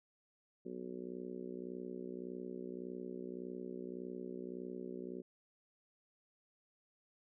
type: harmonic tone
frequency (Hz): 61.74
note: B1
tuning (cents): 0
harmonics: 3 / 4 / 5 / 6 / 7 / 8 / 9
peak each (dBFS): -50 / -48 / -54 / -46 / -51 / -59 / -59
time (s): 0.65-5.22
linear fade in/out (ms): 10
effects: none